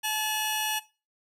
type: tone pair together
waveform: 15% pulse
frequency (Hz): 862 / 2899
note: A5 / F#7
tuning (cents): -36 / -36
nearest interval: octave + major sixth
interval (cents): 2100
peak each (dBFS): -23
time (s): 0.03-0.8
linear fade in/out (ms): 20
effects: noise-tail reverb RT60 0.3 s tail -18 dB re dry